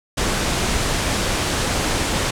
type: low-pass noise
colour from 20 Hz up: pink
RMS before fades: -21 dBFS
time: 0.17-2.31 s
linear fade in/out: 10 ms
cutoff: 9500 Hz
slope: 24 dB/octave
effects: none